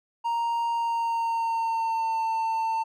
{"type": "tone with pitch glide", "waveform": "triangle", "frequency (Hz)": [932.3, 897.4], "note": ["A#5", "A5"], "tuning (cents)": [0, 34], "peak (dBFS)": -22, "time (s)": [0.24, 2.84], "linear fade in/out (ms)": 20, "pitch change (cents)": -66, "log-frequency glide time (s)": [0.71, 2.21], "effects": []}